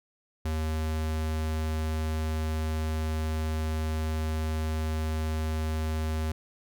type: tone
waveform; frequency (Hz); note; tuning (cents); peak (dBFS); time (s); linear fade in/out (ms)
square; 78.6; D#2; +18; -28; 0.45-6.32; 5
effects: none